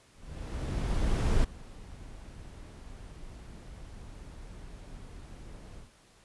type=noise with ADSR envelope; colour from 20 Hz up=brown; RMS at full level=-25 dBFS; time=0.14-5.92 s; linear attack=1300 ms; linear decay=8 ms; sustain=-21 dB; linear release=140 ms; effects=pink hiss -61 dBFS RMS until 6.24 s + resampled to 24000 Hz